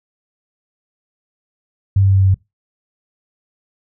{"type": "tone with pitch steps", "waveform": "sine", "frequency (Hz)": [98, 97.44, 96.87, 96.32, 95.76, 95.21], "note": ["G2", "G2", "G2", "G2", "G2", "G2"], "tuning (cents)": [0, -10, -20, -30, -40, -50], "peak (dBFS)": -9, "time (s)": [1.96, 2.344], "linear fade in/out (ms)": 5, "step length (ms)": 64, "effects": ["noise-tail reverb RT60 0.2 s tail -22 dB re dry"]}